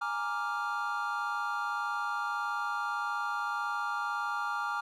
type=chord; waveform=triangle; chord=Bb dominant seventh; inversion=third; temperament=equal; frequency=830.6 / 932.3 / 1174.7 / 1396.9 Hz; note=Ab5 / Bb5 / D6 / F6; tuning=0 / 0 / 0 / 0 cents; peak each=-36 / -37 / -34 / -33 dBFS; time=0.01-4.81 s; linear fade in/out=10 ms; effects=none